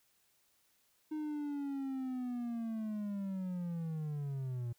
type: linear sweep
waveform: triangle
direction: down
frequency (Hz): 309.9 to 116.54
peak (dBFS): -34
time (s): 1.11-4.73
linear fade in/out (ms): 10
effects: white hiss -73 dBFS RMS until 4.78 s